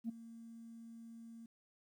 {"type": "tone with ADSR envelope", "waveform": "sine", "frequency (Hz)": 229.1, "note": "A#3", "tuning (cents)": -30, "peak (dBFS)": -33, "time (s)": [0.04, 1.46], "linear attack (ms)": 51, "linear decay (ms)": 11, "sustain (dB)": -17, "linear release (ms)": 4, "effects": ["tanh soft clip ceiling -33 dBFS", "12-bit"]}